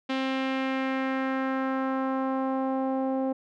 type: tone with low-pass filter sweep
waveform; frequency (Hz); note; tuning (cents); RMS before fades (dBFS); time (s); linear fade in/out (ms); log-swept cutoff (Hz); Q
sawtooth; 264.8; C4; +21; -28; 0.09-3.33; 10; 3300 to 650; 1.7
effects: none